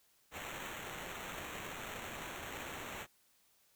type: noise with sample-and-hold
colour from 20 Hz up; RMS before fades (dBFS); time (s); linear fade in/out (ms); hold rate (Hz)
violet; -45; 0.31-3.07; 50; 4900
effects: white hiss -71 dBFS RMS until 3.75 s